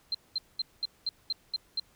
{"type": "tone bursts", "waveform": "sine", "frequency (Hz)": 4138, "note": "C8", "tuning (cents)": -20, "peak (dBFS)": -27, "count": 8, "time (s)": [0.12, 1.798], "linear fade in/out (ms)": 2, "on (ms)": 26, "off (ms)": 210, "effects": ["pink hiss -64 dBFS RMS until 1.95 s"]}